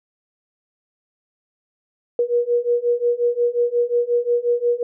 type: beating tone pair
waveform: sine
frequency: 476.9 / 482.5 Hz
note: A#4 / B4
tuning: +39 / -40 cents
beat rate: 5.6 Hz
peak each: -20 / -19 dBFS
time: 2.19-4.83 s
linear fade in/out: 2 ms
effects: none